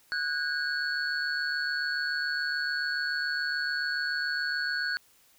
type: tone cluster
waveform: sine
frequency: 1474 / 1621 / 4406 Hz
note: F#6 / G#6 / C#8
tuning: -7 / -42 / -11 cents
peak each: -30 / -31 / -34 dBFS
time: 0.12-4.97 s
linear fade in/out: 0 ms
effects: tanh soft clip ceiling -20 dBFS + white hiss -62 dBFS RMS until 5.38 s